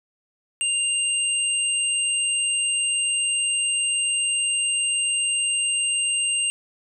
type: tone pair together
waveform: sine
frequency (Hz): 2794 / 8373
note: F7 / C9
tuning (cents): 0 / 0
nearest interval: octave + perfect fifth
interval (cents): 1900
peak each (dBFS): -23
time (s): 0.61-6.5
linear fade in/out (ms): 0
effects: none